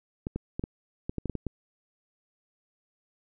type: clicks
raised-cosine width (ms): 3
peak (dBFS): -18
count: 10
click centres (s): 0.269 / 0.36 / 0.595 / 0.639 / 1.095 / 1.183 / 1.257 / 1.297 / 1.353 / 1.467
effects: none